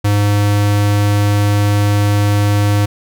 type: tone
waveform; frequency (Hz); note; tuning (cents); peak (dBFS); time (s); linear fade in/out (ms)
square; 102.7; G#2; -19; -11; 0.04-2.86; 10
effects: none